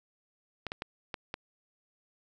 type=clicks; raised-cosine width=0.3 ms; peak=-19 dBFS; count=5; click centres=0.667 / 0.719 / 0.821 / 1.142 / 1.341 s; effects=none

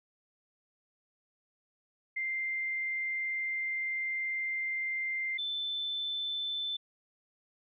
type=tone pair in turn; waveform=sine; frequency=2093 / 3526 Hz; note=C7 / A7; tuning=0 / +3 cents; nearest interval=major sixth; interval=903 cents; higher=second; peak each=-31 / -32 dBFS; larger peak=first; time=2.16-5.38 / 5.38-6.77 s; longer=first; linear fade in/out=10 ms; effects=none

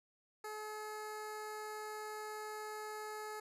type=tone with notch filter; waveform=15% pulse; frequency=427.2 Hz; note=G#4; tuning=49 cents sharp; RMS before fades=-45 dBFS; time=0.44-3.4 s; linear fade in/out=5 ms; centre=3400 Hz; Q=1.8; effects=resampled to 32000 Hz

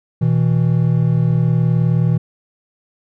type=tone pair together; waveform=triangle; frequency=122.8 / 162.02 Hz; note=B2 / E3; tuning=-9 / -30 cents; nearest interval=perfect fourth; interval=479 cents; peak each=-13 dBFS; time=0.21-2.18 s; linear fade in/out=10 ms; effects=none

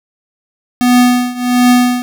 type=tone with tremolo; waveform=square; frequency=246.9 Hz; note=B3; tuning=in tune; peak=-5 dBFS; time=0.81-2.02 s; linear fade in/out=0 ms; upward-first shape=triangle; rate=1.4 Hz; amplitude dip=90%; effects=none

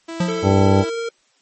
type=tone; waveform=sawtooth; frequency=330 Hz; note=E4; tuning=2 cents sharp; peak=-24 dBFS; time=0.08-0.9 s; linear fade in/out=10 ms
type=tone with exponential decay; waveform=square; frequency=177.1 Hz; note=F3; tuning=24 cents sharp; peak=-15 dBFS; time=0.2-0.64 s; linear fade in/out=5 ms; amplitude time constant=94 ms
type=tone with pitch glide; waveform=square; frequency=444.7 to 462 Hz; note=A4 to A#4; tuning=+18 to -16 cents; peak=-23 dBFS; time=0.28-1.09 s; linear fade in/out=5 ms; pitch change=+66 cents; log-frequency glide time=0.43-0.96 s
type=harmonic tone; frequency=98 Hz; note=G2; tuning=in tune; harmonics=1 / 2 / 3 / 4 / 5 / 6 / 8 / 9; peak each=-15 / -18 / -20 / -21 / -22 / -23 / -24 / -25 dBFS; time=0.42-0.85 s; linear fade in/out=50 ms
effects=white hiss -60 dBFS RMS until 1.41 s + MP3 32 kbps

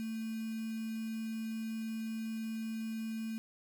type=tone with quantisation; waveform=sine; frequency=222.7 Hz; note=A3; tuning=21 cents sharp; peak=-36 dBFS; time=0-3.38 s; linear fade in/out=0 ms; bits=8; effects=none

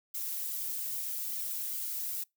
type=noise with flanger; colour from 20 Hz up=violet; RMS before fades=-36 dBFS; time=0.14-2.24 s; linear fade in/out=10 ms; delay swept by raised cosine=1.1 to 4.3 ms; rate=2.5 Hz; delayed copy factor=-0.85; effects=noise-tail reverb RT60 0.2 s tail -26 dB re dry

